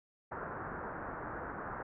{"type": "low-pass noise", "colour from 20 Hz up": "white", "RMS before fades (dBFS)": -42, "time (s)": [0.31, 1.83], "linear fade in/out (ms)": 10, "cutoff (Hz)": 1600, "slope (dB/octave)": 48, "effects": []}